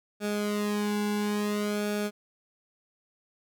sawtooth tone with flanger, 207.7 Hz, G#3, in tune, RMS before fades -29 dBFS, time 0.2-2.11 s, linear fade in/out 50 ms, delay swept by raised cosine 1 to 1.62 ms, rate 0.58 Hz, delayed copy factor -0.85, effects none

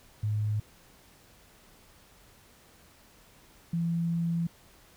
sine tone pair in turn, 106.1 / 168.42 Hz, G#2 / E3, +38 / +37 cents, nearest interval minor sixth, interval 799 cents, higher second, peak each -26 dBFS, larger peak neither, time 0.23-0.6 / 3.73-4.47 s, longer second, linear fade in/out 5 ms, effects pink hiss -58 dBFS RMS until 4.96 s

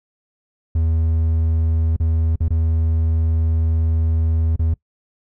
triangle tone with dropouts, 80.9 Hz, E2, 32 cents flat, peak -13 dBFS, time 0.75-4.74 s, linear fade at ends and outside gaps 5 ms, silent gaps 1.964-2 / 2.358-2.404 / 2.483-2.504 / 4.561-4.593 s, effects noise-tail reverb RT60 0.1 s tail -22 dB re dry

